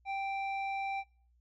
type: tone with low-pass filter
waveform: square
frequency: 784 Hz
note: G5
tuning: in tune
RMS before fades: -36 dBFS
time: 0.05-1.04 s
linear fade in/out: 50 ms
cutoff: 2200 Hz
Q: 1.6
effects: noise-tail reverb RT60 0.4 s tail -20 dB re dry + added 60 Hz sine -65 dBFS peak until 1.4 s